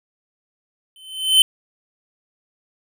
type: tone with exponential growth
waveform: square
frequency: 3065 Hz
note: G7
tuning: 40 cents flat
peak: -7 dBFS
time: 0.96-1.42 s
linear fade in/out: 1 ms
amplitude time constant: 100 ms
effects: none